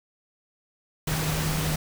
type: tone in noise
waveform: sine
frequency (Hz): 155.56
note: D#3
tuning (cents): 0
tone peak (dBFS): -27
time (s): 1.07-1.76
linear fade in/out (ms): 5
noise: pink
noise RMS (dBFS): -29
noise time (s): 1.07-1.76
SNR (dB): -1
effects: none